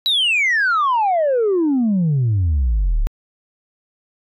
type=exponential sweep; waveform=sine; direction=down; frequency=3979 to 32.46 Hz; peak=-12 dBFS; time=0.06-3.07 s; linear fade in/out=0 ms; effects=tanh soft clip ceiling -12 dBFS